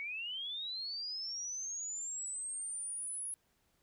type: linear sweep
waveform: sine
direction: up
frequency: 2200 to 10548 Hz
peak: -38 dBFS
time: 0-3.34 s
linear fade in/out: 0 ms
effects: pink hiss -75 dBFS RMS until 3.82 s